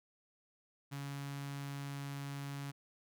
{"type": "tone with notch filter", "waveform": "sawtooth", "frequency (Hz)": 140.5, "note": "C#3", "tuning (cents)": 24, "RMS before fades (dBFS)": -43, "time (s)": [0.91, 2.72], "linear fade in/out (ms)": 20, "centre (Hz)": 490, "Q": 1.1, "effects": []}